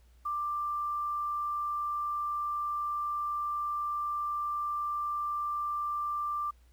sine tone with quantisation, 1182 Hz, D6, 11 cents sharp, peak -30 dBFS, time 0.25-6.51 s, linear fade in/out 10 ms, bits 10, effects added 60 Hz sine -57 dBFS peak until 6.72 s + pink hiss -70 dBFS RMS until 6.72 s

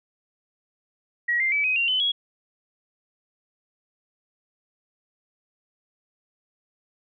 sine tone with pitch steps, 1910 / 2095 / 2298 / 2520 / 2764 / 3032 / 3326 Hz, A#6 / C7 / D7 / D#7 / F7 / F#7 / G#7, +42 / +2 / -38 / +21 / -19 / +42 / +2 cents, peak -20 dBFS, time 1.28-2.12 s, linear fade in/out 10 ms, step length 120 ms, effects none

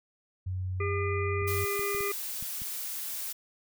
sine tone, 92.5 Hz, F#2, in tune, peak -30 dBFS, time 0.46-1.65 s, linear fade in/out 10 ms
harmonic tone, 403.2 Hz, G4, 49 cents sharp, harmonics 1 / 3 / 5 / 6, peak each -31 / -36 / -38 / -39 dBFS, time 0.8-2.12 s, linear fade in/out 5 ms
clicks, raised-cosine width 5 ms, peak -32 dBFS, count 6, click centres 1.42 / 1.794 / 1.948 / 2.007 / 2.426 / 2.619 s
blue noise, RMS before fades -36 dBFS, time 1.47-3.33 s, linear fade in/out 10 ms
effects none

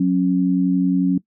sine tone pair together, 182.83 / 274.1 Hz, F#3 / C#4, -20 / -19 cents, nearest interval perfect fifth, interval 701 cents, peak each -17 dBFS, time 0-1.18 s, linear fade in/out 5 ms, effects noise-tail reverb RT60 0.1 s tail -20 dB re dry

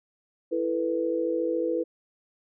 sine chord, E suspended fourth, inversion none, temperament equal with one note detuned, 332.1 / 440 / 493.9 Hz, E4 / A4 / B4, +13 / 0 / 0 cents, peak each -28 / -32 / -27 dBFS, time 0.51-1.84 s, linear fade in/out 20 ms, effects none

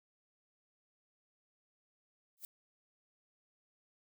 violet noise with exponential growth, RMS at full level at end -41 dBFS, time 2.37-2.45 s, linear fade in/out 1 ms, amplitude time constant 16 ms, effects none

